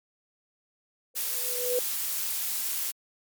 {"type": "tone with exponential growth", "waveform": "sine", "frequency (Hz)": 493.9, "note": "B4", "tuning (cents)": 0, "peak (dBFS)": -22, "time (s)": [1.14, 1.79], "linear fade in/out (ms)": 2, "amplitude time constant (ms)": 140}
{"type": "noise", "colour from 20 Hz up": "blue", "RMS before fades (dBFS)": -30, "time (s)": [1.15, 2.92], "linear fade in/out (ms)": 20}
{"effects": ["MP3 96 kbps"]}